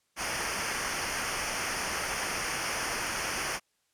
pink noise with comb filter, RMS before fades -32 dBFS, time 0.16-3.6 s, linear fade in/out 50 ms, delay 0.26 ms, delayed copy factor -0.8, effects white hiss -74 dBFS RMS until 3.93 s + low-pass 10000 Hz 12 dB/octave

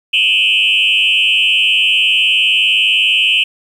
sine tone with frequency modulation, 2805 Hz, F7, 7 cents sharp, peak -8 dBFS, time 0.13-3.44 s, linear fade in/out 10 ms, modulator 99.7 Hz, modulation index 3, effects tanh soft clip ceiling -5 dBFS + 7-bit

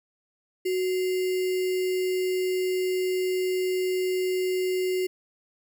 sine tone with sample-and-hold, 370 Hz, F#4, in tune, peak -23 dBFS, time 0.65-5.07 s, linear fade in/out 10 ms, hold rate 2450 Hz, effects none

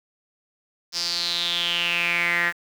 sawtooth tone with band-pass filter sweep, 172.5 Hz, F3, 21 cents flat, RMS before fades -24 dBFS, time 0.92-2.53 s, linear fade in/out 50 ms, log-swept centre 5200 to 1800 Hz, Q 6.8, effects 7-bit

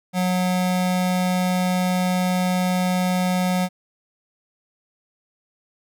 square tone pair together, 182.5 / 730 Hz, F#3 / F#5, -24 / -24 cents, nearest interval 2 octaves, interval 2400 cents, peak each -20 / -28 dBFS, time 0.13-3.69 s, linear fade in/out 50 ms, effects none

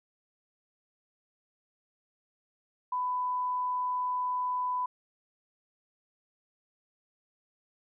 sine tone, 998 Hz, B5, 18 cents sharp, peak -28 dBFS, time 2.92-4.86 s, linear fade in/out 5 ms, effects none

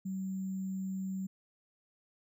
sine tone with sample-and-hold, 190.1 Hz, F#3, 47 cents sharp, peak -34 dBFS, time 0.05-1.27 s, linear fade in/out 10 ms, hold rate 7350 Hz, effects none

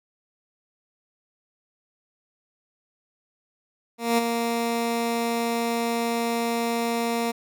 15% pulse tone with ADSR envelope, 233.1 Hz, A#3, in tune, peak -11 dBFS, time 3.98-7.32 s, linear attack 200 ms, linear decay 18 ms, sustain -6 dB, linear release 14 ms, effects none

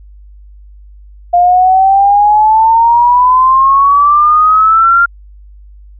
sine exponential sweep, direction up, 698.5 to 1400 Hz, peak -4 dBFS, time 1.33-5.06 s, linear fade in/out 10 ms, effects added 50 Hz sine -33 dBFS peak until 5.99 s

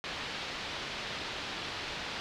white low-pass noise, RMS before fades -39 dBFS, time 0.04-2.2 s, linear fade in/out 0 ms, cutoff 4200 Hz, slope 24 dB/octave, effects none

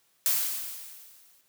blue noise with exponential decay, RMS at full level -23 dBFS, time 0.26-1.41 s, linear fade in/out 0 ms, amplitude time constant 250 ms, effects white hiss -68 dBFS RMS until 1.48 s + high-pass 80 Hz 12 dB/octave

